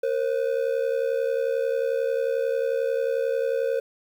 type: ring-modulated tone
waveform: triangle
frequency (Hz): 500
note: B4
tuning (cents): +21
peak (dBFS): -17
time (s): 0.03-3.8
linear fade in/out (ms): 5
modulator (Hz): 35.6
effects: 9-bit